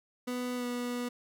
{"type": "tone with pitch glide", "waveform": "30% pulse", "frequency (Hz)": [247.9, 244.1], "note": ["B3", "B3"], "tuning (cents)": [7, -20], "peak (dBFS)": -30, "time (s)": [0.27, 1.09], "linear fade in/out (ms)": 10, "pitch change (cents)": -27, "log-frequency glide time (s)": [0.56, 0.65], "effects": []}